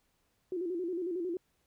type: tone with vibrato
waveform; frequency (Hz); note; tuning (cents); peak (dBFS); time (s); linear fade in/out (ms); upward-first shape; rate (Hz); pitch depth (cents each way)
sine; 352.2; F4; +15; -32; 0.52-1.37; 2; square; 11; 81
effects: pink hiss -75 dBFS RMS until 1.66 s